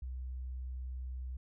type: tone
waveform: sine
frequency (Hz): 63.5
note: B1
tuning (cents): +49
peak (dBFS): -38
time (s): 0.02-1.37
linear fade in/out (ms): 5
effects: none